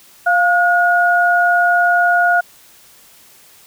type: tone pair together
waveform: sine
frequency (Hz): 700.2 / 1444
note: F5 / F#6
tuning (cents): +4 / -43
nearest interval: octave + minor second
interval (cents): 1253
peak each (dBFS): -13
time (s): 0.26-2.41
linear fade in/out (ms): 10
effects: white hiss -46 dBFS RMS until 3.66 s